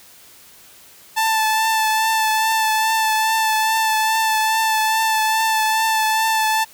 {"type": "tone with vibrato", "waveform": "sawtooth", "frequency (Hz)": 880, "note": "A5", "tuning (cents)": 0, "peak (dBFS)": -12, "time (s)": [1.16, 6.65], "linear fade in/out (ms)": 20, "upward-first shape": "triangle", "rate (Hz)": 2.4, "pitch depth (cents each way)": 23, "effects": ["white hiss -46 dBFS RMS until 6.73 s"]}